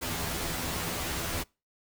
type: noise with comb filter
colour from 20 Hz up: pink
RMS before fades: -33 dBFS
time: 0.01-1.44 s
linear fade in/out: 20 ms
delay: 12 ms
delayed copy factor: +0.95
effects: noise-tail reverb RT60 0.3 s tail -26 dB re dry